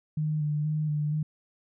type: tone with vibrato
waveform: sine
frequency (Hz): 151.4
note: D#3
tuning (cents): -47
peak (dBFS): -25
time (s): 0.17-1.23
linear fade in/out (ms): 5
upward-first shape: square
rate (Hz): 2.1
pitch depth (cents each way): 23
effects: none